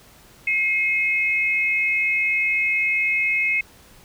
sine tone pair together, 2150 / 2546 Hz, C7 / D#7, +47 / +39 cents, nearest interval minor third, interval 292 cents, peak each -20 / -22 dBFS, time 0.47-3.61 s, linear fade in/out 5 ms, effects pink hiss -50 dBFS RMS until 4.04 s

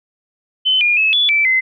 sine tone with pitch steps, 3047 / 2423 / 2590 / 3437 / 2324 / 2054 Hz, G7 / D#7 / E7 / A7 / D7 / C7, -50 / -47 / -31 / -41 / -19 / -33 cents, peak -11 dBFS, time 0.65-1.61 s, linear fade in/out 20 ms, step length 160 ms, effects none

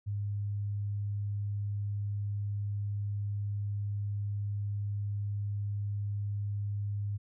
sine tone, 102.1 Hz, G#2, 29 cents flat, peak -31 dBFS, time 0.06-7.18 s, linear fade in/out 20 ms, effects none

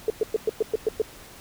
sine tone bursts, 437.5 Hz, A4, 10 cents flat, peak -18 dBFS, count 8, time 0.08-1.018 s, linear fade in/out 2 ms, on 21 ms, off 110 ms, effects pink hiss -46 dBFS RMS until 1.4 s

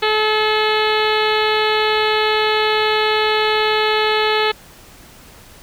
harmonic tone, 430.6 Hz, A4, 37 cents flat, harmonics 1 / 2 / 3 / 4 / 5 / 6 / 7 / 8 / 9 / 10, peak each -18 / -21 / -23 / -24 / -25 / -26 / -26 / -27 / -28 / -28 dBFS, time 0.02-4.52 s, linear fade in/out 10 ms, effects pink hiss -43 dBFS RMS until 5.62 s

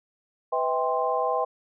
sine tone cluster, 499.1 / 643 / 793 / 1046 Hz, B4 / E5 / G5 / C6, +18 / -43 / +20 / -1 cents, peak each -28 dBFS, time 0.52-1.45 s, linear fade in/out 10 ms, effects none

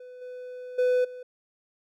triangle tone with level steps, 500 Hz, B4, 21 cents sharp, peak -40 / -35 / -18 / -36 dBFS, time 0-1.23 s, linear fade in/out 5 ms, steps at 0.21 / 0.78 / 1.04 s, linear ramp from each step 10 ms, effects none

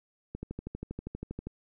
click train, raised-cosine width 3 ms, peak -24 dBFS, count 15, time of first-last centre 0.35-1.47 s, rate 12.5 Hz, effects none

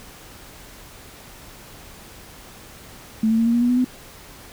sine tone with pitch steps, 220 / 224.4 / 228.8 / 233.4 / 238 / 242.7 / 247.5 / 252.4 Hz, A3 / A3 / A#3 / A#3 / A#3 / B3 / B3 / B3, 0 / +34 / -32 / +2 / +36 / -30 / +4 / +38 cents, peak -15 dBFS, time 3.23-3.846 s, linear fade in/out 5 ms, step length 77 ms, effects pink hiss -43 dBFS RMS until 4.52 s

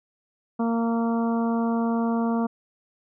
harmonic tone, 230.6 Hz, A#3, 19 cents flat, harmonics 1 / 2 / 3 / 4 / 5 / 6, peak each -22 / -31 / -32 / -34 / -36 / -42 dBFS, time 0.59-2.47 s, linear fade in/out 10 ms, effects none

